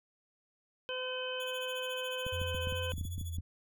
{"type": "harmonic tone", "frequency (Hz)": 510, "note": "C5", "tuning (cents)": -44, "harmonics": [1, 2, 3, 5, 6], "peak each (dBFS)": [-38, -46, -44, -44, -40], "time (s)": [0.89, 2.92], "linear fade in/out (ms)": 0}
{"type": "tone with tremolo", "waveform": "10% pulse", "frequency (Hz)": 3408, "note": "G#7", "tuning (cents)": 44, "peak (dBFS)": -38, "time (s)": [1.4, 3.37], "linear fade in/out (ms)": 0, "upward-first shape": "sine", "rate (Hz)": 14, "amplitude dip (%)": 90}
{"type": "clicks", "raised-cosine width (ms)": 5, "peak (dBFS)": -29, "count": 12, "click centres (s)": [2.266, 2.416, 2.547, 2.672, 2.724, 2.937, 2.981, 3.012, 3.052, 3.181, 3.212, 3.385]}
{"type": "tone with vibrato", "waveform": "sine", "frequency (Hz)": 85.6, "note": "F2", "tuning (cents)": -34, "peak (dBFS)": -36, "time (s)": [2.32, 3.41], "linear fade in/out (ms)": 10, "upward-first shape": "triangle", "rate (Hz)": 2.7, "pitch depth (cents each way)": 59}
{"effects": []}